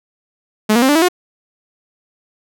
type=tone with pitch steps; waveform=sawtooth; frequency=214.2 / 237.7 / 263.7 / 292.6 / 324.7 / 360.2 Hz; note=A3 / A#3 / C4 / D4 / E4 / F#4; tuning=-46 / +34 / +14 / -6 / -26 / -46 cents; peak=-6 dBFS; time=0.69-1.086 s; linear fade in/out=10 ms; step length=66 ms; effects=none